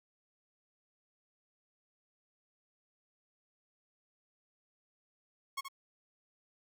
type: tone with echo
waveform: sawtooth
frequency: 1093 Hz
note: C#6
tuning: 25 cents flat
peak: -31 dBFS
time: 5.57-5.61 s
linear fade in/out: 10 ms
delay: 75 ms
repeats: 1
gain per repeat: -7 dB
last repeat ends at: 5.685 s
effects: none